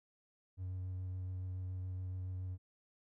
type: tone with vibrato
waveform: triangle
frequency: 92.5 Hz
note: F#2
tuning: in tune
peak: -36 dBFS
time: 0.57-2.58 s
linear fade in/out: 50 ms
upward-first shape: sine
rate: 7.1 Hz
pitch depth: 12 cents each way
effects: tanh soft clip ceiling -33 dBFS